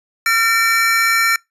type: tone cluster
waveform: square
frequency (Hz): 1368 / 1808 / 2301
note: F6 / A6 / D7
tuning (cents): -36 / +47 / -36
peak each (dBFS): -18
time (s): 0.26-1.36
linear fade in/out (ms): 2
effects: noise-tail reverb RT60 0.2 s tail -26 dB re dry + resampled to 32000 Hz